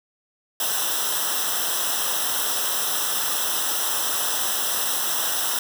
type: noise with comb filter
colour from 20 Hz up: white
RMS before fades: -24 dBFS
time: 0.6-5.59 s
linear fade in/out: 2 ms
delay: 0.44 ms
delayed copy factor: -0.95
effects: none